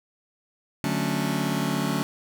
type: chord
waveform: sawtooth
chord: D major seventh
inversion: none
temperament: just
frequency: 146.83 / 183.54 / 220.2 / 275.3 Hz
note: D3 / F#3 / A3 / C#4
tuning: 0 / -14 / +2 / -12 cents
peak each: -25 dBFS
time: 0.84-2.03 s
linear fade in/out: 0 ms
effects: none